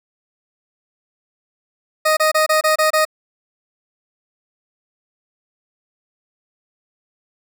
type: tone bursts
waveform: 20% pulse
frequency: 622.3 Hz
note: D#5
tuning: in tune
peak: -8 dBFS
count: 7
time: 2.05-3.052 s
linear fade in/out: 10 ms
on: 120 ms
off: 27 ms
effects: none